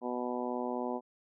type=harmonic tone; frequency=123.47 Hz; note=B2; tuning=in tune; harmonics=2 / 3 / 4 / 5 / 6 / 7 / 8; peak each=-37 / -39 / -40 / -41 / -42 / -42 / -43 dBFS; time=0.01-1.01 s; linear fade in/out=50 ms; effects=none